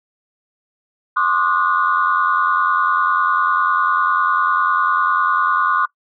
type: tone cluster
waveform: sine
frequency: 1054 / 1144 / 1224 / 1454 Hz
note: C6 / D6 / D#6 / F#6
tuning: +12 / -46 / -29 / -31 cents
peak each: -19 dBFS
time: 1.16-5.86 s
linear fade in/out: 10 ms
effects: noise-tail reverb RT60 0.1 s tail -22 dB re dry + tanh soft clip ceiling -4 dBFS